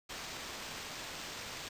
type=noise with sample-and-hold; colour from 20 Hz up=violet; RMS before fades=-44 dBFS; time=0.09-1.69 s; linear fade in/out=10 ms; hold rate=11025 Hz; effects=resampled to 32000 Hz

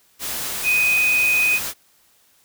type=tone in noise; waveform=sine; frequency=2498 Hz; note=D#7; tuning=6 cents sharp; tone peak=-15 dBFS; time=0.63-1.6 s; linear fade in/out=50 ms; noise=white; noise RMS=-27 dBFS; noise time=0.19-1.74 s; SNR=+9 dB; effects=white hiss -58 dBFS RMS until 2.44 s

